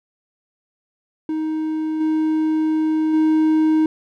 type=tone with level steps; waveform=triangle; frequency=313.4 Hz; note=D#4; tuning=13 cents sharp; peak=-18 / -14 / -11 dBFS; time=1.29-3.86 s; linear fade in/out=2 ms; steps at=2 / 3.13 s; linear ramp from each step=10 ms; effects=none